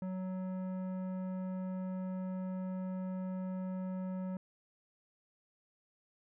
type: tone with tanh clipping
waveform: sine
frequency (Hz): 186.1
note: F#3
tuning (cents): +10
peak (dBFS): -38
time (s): 0.02-4.37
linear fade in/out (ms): 2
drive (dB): 13
effects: none